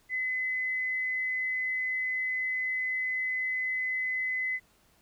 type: tone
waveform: sine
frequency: 2026 Hz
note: B6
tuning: 44 cents sharp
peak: -28 dBFS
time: 0.09-4.6 s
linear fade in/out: 50 ms
effects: pink hiss -65 dBFS RMS until 5.01 s